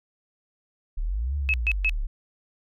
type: linear two-way sweep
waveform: sine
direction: up then down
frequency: 30.87 to 73.42 to 30.87 Hz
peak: -24 dBFS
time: 0.97-2.07 s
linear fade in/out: 10 ms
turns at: 1.36 s
type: tone bursts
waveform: sine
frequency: 2581 Hz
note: E7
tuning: 37 cents flat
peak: -20 dBFS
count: 3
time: 1.49-1.894 s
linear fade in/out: 0 ms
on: 48 ms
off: 130 ms
effects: none